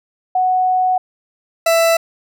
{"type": "tone pair in turn", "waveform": ["sine", "40% pulse"], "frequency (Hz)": [740, 663], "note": ["F#5", "E5"], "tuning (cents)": [0, 10], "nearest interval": "major second", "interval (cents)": 190, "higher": "first", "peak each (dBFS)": [-12, -10], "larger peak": "second", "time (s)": [[0.35, 0.98], [1.66, 1.97]], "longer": "first", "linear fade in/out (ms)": 5, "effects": []}